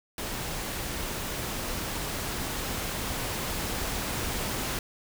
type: noise with level ramp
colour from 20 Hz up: pink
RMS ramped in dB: -34 to -31 dBFS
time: 0.18-4.79 s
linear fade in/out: 2 ms
effects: none